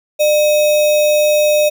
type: tone with sample-and-hold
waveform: sine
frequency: 601 Hz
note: D5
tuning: 40 cents sharp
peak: -9 dBFS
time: 0.19-1.7 s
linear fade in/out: 20 ms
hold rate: 3150 Hz
effects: none